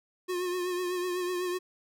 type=tone with vibrato; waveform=square; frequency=359.7 Hz; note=F#4; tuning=49 cents flat; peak=-30 dBFS; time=0.28-1.59 s; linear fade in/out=20 ms; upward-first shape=triangle; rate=8 Hz; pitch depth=47 cents each way; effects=none